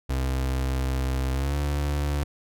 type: tone with pitch glide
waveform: 35% pulse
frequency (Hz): 65.41 to 72.16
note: C2 to D2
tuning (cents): 0 to -30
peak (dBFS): -22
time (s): 0.09-2.24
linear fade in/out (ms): 10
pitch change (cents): +170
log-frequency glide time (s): 1.32-1.57
effects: none